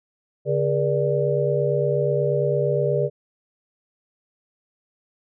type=tone cluster; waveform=sine; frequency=141.6 / 410.9 / 479.4 / 589 Hz; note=C#3 / G#4 / A#4 / D5; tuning=+37 / -18 / +48 / +5 cents; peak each=-24 dBFS; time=0.45-3.1 s; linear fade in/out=50 ms; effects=none